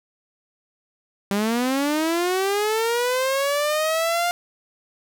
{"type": "linear sweep", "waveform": "sawtooth", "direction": "up", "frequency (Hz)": [195.3, 706], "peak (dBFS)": -16, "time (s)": [1.31, 4.31], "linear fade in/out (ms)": 0, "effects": []}